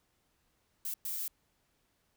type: noise bursts at uneven times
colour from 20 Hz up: violet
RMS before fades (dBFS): -37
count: 2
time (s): 0.85-0.94 / 1.05-1.28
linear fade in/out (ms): 2
effects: pink hiss -75 dBFS RMS until 2.16 s